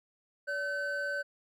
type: tone pair together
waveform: triangle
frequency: 572 / 1527.1 Hz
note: D5 / G6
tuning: -46 / -46 cents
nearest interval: octave + perfect fourth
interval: 1700 cents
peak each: -35 / -31 dBFS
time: 0.47-1.23 s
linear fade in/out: 20 ms
effects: none